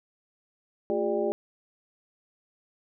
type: tone cluster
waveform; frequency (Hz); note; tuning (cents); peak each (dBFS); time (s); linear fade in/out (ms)
sine; 223.2 / 354.4 / 409.2 / 592 / 797; A3 / F4 / G#4 / D5 / G5; +25 / +25 / -26 / +14 / +28; -35 / -30 / -28 / -30 / -37; 0.9-1.32; 0
effects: none